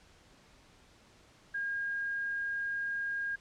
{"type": "tone", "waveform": "sine", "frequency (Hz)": 1622, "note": "G#6", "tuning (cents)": -41, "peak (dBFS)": -32, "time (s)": [1.54, 3.36], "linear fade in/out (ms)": 10, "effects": ["pink hiss -61 dBFS RMS until 3.4 s", "low-pass 7000 Hz 12 dB/octave"]}